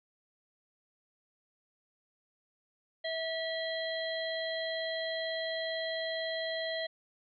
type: harmonic tone with a mistuned harmonic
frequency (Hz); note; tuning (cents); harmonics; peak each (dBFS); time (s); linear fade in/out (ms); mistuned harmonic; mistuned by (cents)
649; E5; -27; 1 / 3 / 5 / 6; -35 / -39 / -41 / -42; 3.04-6.87; 10; 6; +77
effects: none